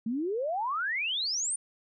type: exponential sweep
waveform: sine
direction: up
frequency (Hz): 214.1 to 9397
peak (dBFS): -28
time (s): 0.06-1.56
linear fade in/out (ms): 5
effects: none